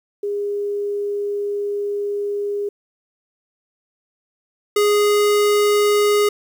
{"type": "tone pair in turn", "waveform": ["sine", "square"], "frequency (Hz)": [407.8, 414.2], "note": ["G#4", "G#4"], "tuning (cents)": [-32, -5], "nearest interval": "unison", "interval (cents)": 27, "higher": "second", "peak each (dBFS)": [-20, -14], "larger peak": "second", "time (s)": [[0.23, 2.69], [4.76, 6.29]], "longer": "first", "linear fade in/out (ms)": 5, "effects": ["9-bit"]}